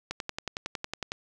click train, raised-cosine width 0.2 ms, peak -15 dBFS, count 12, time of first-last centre 0.11-1.119 s, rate 10.9 Hz, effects none

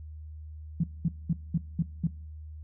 sine tone bursts, 166.5 Hz, E3, 18 cents sharp, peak -22 dBFS, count 6, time 0.8-2.072 s, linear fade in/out 5 ms, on 37 ms, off 210 ms, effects noise-tail reverb RT60 0.6 s tail -22 dB re dry + added 77 Hz sine -40 dBFS peak until 2.63 s

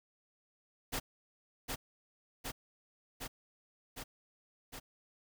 pink noise with echo, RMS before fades -36 dBFS, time 0.92-1 s, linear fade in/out 20 ms, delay 760 ms, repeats 5, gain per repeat -2 dB, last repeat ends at 4.8 s, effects none

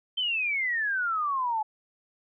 sine exponential sweep, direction down, 3136 to 845 Hz, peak -25 dBFS, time 0.17-1.63 s, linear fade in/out 10 ms, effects none

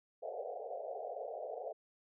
white band-pass noise, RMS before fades -43 dBFS, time 0.22-1.73 s, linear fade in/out 10 ms, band 430 to 750 Hz, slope 96 dB/octave, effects none

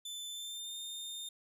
sawtooth tone with pitch glide, 3524 to 3636 Hz, A7 to A#7, +2 to -44 cents, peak -38 dBFS, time 0.05-1.29 s, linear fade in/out 5 ms, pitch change +54 cents, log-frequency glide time 0.3-0.76 s, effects resampled to 32000 Hz

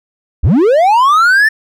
triangle linear sweep, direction up, 44.09 to 1799 Hz, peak -4 dBFS, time 0.43-1.49 s, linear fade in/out 10 ms, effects none

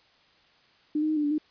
sine tone with pitch steps, 301.5 / 309 / 311.2 / 298 / 291.1 / 305.5 Hz, D4 / D#4 / D#4 / D4 / D4 / D#4, +46 / -12 / 0 / +25 / -15 / -32 cents, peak -23 dBFS, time 0.95-1.382 s, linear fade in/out 5 ms, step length 72 ms, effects white hiss -61 dBFS RMS until 1.5 s + resampled to 11025 Hz

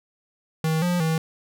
square tone with pitch steps, 159.2 / 176.8 / 160.7 Hz, D#3 / F3 / E3, +40 / +22 / -44 cents, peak -21 dBFS, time 0.64-1.18 s, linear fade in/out 2 ms, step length 180 ms, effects none

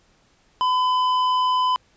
sine tone with hard clipping, 1009 Hz, B5, 37 cents sharp, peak -19 dBFS, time 0.61-1.76 s, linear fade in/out 0 ms, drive 8 dB, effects pink hiss -60 dBFS RMS until 1.96 s + resampled to 16000 Hz

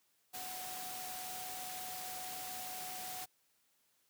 sine tone in noise, 740 Hz, F#5, in tune, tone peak -47 dBFS, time 0.33-3.26 s, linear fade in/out 20 ms, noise white, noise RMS -45 dBFS, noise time 0.33-3.26 s, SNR -5 dB, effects white hiss -75 dBFS RMS until 4.09 s + high-pass 80 Hz 12 dB/octave

